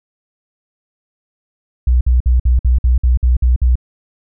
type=tone bursts; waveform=sine; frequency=61.74 Hz; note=B1; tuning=in tune; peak=-8 dBFS; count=10; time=1.87-3.756 s; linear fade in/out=5 ms; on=140 ms; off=54 ms; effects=none